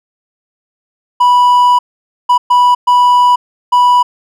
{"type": "tone bursts at uneven times", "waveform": "triangle", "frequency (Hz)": 983, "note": "B5", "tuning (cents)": -8, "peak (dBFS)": -3, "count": 5, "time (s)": [[1.2, 1.79], [2.29, 2.38], [2.5, 2.75], [2.87, 3.36], [3.72, 4.03]], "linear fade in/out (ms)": 10, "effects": []}